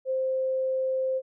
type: tone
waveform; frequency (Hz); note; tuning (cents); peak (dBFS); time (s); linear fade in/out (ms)
sine; 523.3; C5; 0; -24; 0.05-1.22; 50
effects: none